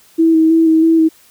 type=tone with vibrato; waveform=sine; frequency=323.3 Hz; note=E4; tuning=34 cents flat; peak=-7 dBFS; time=0.18-1.09 s; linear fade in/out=20 ms; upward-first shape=square; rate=3.1 Hz; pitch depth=18 cents each way; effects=white hiss -48 dBFS RMS until 1.3 s